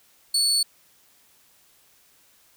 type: tone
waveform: 30% pulse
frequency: 4435 Hz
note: C#8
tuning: in tune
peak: -16 dBFS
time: 0.34-0.63 s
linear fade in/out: 5 ms
effects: white hiss -59 dBFS RMS until 2.56 s